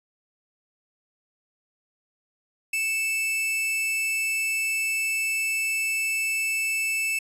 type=tone pair together; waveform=45% pulse; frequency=2225 / 2637 Hz; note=C#7 / E7; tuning=+6 / 0 cents; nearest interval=minor third; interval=294 cents; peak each=-35 / -24 dBFS; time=2.73-7.19 s; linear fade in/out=5 ms; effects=resampled to 32000 Hz